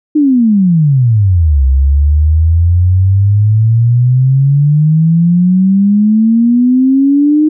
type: exponential two-way sweep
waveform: sine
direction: down then up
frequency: 310 to 65.41 to 310 Hz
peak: -5 dBFS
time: 0.15-7.49 s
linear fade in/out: 10 ms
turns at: 1.65 s
effects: none